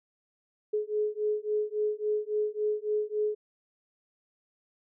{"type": "beating tone pair", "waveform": "sine", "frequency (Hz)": [421.6, 425.2], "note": ["G#4", "G#4"], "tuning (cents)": [26, 41], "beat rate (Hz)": 3.6, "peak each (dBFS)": -30, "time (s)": [0.73, 3.35], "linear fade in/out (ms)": 10, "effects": []}